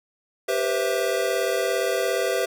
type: chord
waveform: square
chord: C major seventh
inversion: second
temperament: equal with one note detuned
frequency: 392 / 486 / 523.3 / 659.3 Hz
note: G4 / B4 / C5 / E5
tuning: 0 / -28 / 0 / 0 cents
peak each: -28 dBFS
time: 0.48-2.46 s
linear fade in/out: 10 ms
effects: none